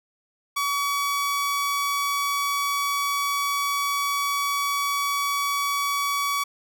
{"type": "tone", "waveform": "sawtooth", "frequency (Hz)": 1135, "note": "C#6", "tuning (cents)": 41, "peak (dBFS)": -19, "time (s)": [0.56, 6.44], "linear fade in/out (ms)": 10, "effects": []}